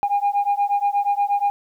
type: beating tone pair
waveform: sine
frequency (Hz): 807 / 815.4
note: G#5 / G#5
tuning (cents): -50 / -32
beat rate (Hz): 8.4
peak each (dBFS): -19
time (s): 0.03-1.5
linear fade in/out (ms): 0
effects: tanh soft clip ceiling -13 dBFS + 9-bit